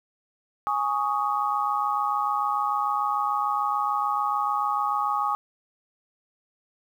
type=chord; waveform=sine; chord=Ab suspended fourth; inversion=none; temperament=equal with one note detuned; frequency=830.6 / 1117.7 / 1244.5 Hz; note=Ab5 / Db6 / Eb6; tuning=0 / +14 / 0 cents; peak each=-27 dBFS; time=0.67-5.35 s; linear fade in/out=0 ms; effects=9-bit